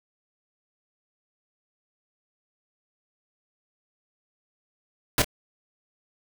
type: noise with echo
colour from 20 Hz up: pink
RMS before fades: -20 dBFS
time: 5.18-5.22 s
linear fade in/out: 2 ms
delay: 25 ms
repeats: 1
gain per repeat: -11 dB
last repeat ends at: 5.245 s
effects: none